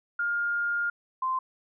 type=tone pair in turn; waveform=sine; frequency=1412 / 1039.6 Hz; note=F6 / C6; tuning=+19 / -11 cents; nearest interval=perfect fourth; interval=530 cents; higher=first; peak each=-25 / -25 dBFS; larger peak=neither; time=0.19-0.9 / 1.22-1.39 s; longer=first; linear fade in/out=5 ms; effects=none